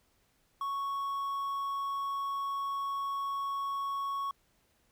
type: tone with quantisation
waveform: triangle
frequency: 1108.7 Hz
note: C#6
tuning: in tune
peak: -30 dBFS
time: 0.61-4.31 s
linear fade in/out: 2 ms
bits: 10
effects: pink hiss -71 dBFS RMS until 4.91 s